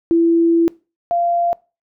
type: tone pair in turn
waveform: sine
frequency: 334.5 / 690.6 Hz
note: E4 / F5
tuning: +25 / -20 cents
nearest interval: octave + minor second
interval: 1255 cents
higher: second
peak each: -10 / -14 dBFS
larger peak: first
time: 0.11-0.68 / 1.11-1.53 s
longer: first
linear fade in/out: 0 ms
effects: noise-tail reverb RT60 0.3 s tail -23 dB re dry